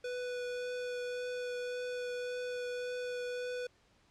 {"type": "tone with vibrato", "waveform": "square", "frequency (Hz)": 493.9, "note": "B4", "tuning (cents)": 0, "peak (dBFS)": -37, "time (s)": [0.04, 3.67], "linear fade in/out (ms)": 5, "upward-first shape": "triangle", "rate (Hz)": 1.8, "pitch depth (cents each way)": 9, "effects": ["pink hiss -68 dBFS RMS until 4.1 s", "low-pass 6000 Hz 12 dB/octave"]}